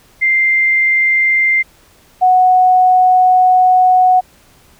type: tone pair in turn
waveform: sine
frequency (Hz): 2093 / 737.4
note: C7 / F#5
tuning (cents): 0 / -6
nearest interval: octave + tritone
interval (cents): 1806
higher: first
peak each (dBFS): -9 / -6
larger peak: second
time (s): 0.21-1.63 / 2.21-4.21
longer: second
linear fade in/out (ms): 20
effects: pink hiss -48 dBFS RMS until 4.79 s